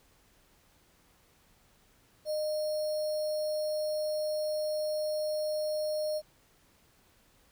sine tone with sample-and-hold, 612 Hz, D#5, 29 cents flat, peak -29 dBFS, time 2.25-6.22 s, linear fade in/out 50 ms, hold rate 4900 Hz, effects pink hiss -65 dBFS RMS until 7.51 s

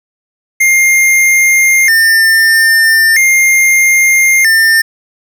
square tone with vibrato, 1952 Hz, B6, 21 cents flat, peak -6 dBFS, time 0.6-4.82 s, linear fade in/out 10 ms, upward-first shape square, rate 0.39 Hz, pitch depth 140 cents each way, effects 8-bit

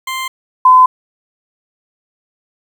20% pulse / sine tone pair in turn, 1046.5 / 1018.5 Hz, C6 / C6, 0 / -47 cents, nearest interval unison, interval 47 cents, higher first, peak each -14 / -3 dBFS, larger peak second, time 0.07-0.28 / 0.65-0.86 s, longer neither, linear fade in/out 5 ms, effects 7-bit

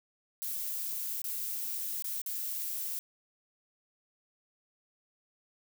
violet noise with dropouts, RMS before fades -36 dBFS, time 0.42-2.99 s, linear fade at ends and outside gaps 0 ms, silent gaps 1.218-1.242 / 2.023-2.043 / 2.216-2.262 s, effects none

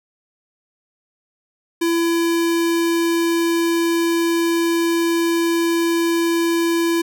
square tone with notch filter, 336.1 Hz, E4, 34 cents sharp, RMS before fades -18 dBFS, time 1.81-7.02 s, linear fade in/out 10 ms, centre 770 Hz, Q 2, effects none

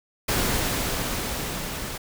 pink noise with level ramp, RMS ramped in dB -23 to -33 dBFS, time 0.28-1.98 s, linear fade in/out 10 ms, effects none

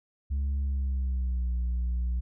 sine tone with pitch glide, 69.3 to 60.68 Hz, C#2 to B1, 0 to -30 cents, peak -23 dBFS, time 0.3-2.21 s, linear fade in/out 20 ms, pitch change -230 cents, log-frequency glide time 0.6-1.49 s, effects tanh soft clip ceiling -25 dBFS

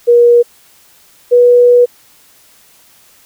sine tone pair in turn, 477.2 / 487.2 Hz, A#4 / B4, +41 / -24 cents, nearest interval unison, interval 35 cents, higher second, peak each -3 dBFS, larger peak neither, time 0.07-0.43 / 1.31-1.86 s, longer second, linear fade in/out 20 ms, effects white hiss -46 dBFS RMS until 3.25 s

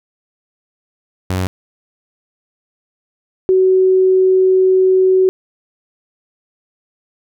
sawtooth / sine tone pair in turn, 92.5 / 375.1 Hz, F#2 / F#4, 0 / +24 cents, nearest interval 2 octaves, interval 2424 cents, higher second, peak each -12 / -8 dBFS, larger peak second, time 1.3-1.47 / 3.49-5.29 s, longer second, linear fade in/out 0 ms, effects none

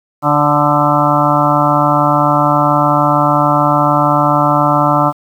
harmonic tone with a mistuned harmonic, 146.83 Hz, D3, in tune, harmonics 1 / 2 / 4 / 5 / 6 / 7 / 8 / 9, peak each -17 / -17 / -17 / -17 / -17 / -17 / -17 / -17 dBFS, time 0.22-5.13 s, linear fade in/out 50 ms, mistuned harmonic 8, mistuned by +23 cents, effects 7-bit

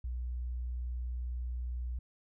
sine tone, 61.1 Hz, B1, 18 cents flat, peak -34 dBFS, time 0.04-1.99 s, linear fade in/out 5 ms, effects none

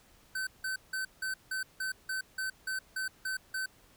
square tone bursts, 1532 Hz, G6, 40 cents flat, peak -33 dBFS, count 12, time 0.35-3.66 s, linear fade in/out 5 ms, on 120 ms, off 170 ms, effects pink hiss -62 dBFS RMS until 3.96 s

